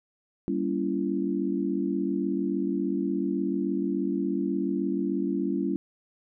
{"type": "chord", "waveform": "sine", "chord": "G diminished seventh", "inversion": "none", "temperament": "just", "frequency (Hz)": [196, 235.2, 282.2, 338.7], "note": ["G3", "Bb3", "Db4", "Fb4"], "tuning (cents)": [0, 16, 31, 47], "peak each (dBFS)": [-30, -34, -29, -30], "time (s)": [0.48, 5.76], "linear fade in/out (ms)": 0, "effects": []}